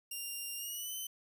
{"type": "tone with pitch glide", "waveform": "5% pulse", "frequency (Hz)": [2794, 3047], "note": ["F7", "G7"], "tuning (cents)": [0, -50], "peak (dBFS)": -31, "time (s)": [0.11, 1.07], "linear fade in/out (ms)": 5, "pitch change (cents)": 150, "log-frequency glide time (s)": [0.56, 0.95], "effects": ["11-bit"]}